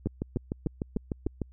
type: two click trains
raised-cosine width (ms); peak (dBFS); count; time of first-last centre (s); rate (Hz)
3; -17 / -17; 5 / 10; 0.06-1.265 / 0.07-1.417; 3.32 / 6.68
effects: added 63 Hz sine -50 dBFS peak until 1.52 s